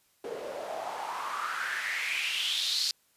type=noise with band-pass filter sweep; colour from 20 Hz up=white; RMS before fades=-33 dBFS; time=0.24-2.91 s; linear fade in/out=2 ms; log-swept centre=430 to 4700 Hz; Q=5.4; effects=white hiss -68 dBFS RMS until 3.16 s + resampled to 32000 Hz